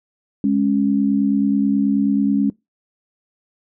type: tone pair together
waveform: sine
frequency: 206.8 / 276.1 Hz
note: G#3 / C#4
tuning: -7 / -7 cents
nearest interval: perfect fourth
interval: 500 cents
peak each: -17 dBFS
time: 0.44-2.5 s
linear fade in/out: 2 ms
effects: noise-tail reverb RT60 0.2 s tail -23 dB re dry